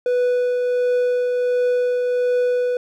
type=tone with tremolo; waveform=triangle; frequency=493.9 Hz; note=B4; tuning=in tune; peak=-13 dBFS; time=0.06-2.77 s; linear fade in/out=2 ms; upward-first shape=triangle; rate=1.4 Hz; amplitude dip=30%; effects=none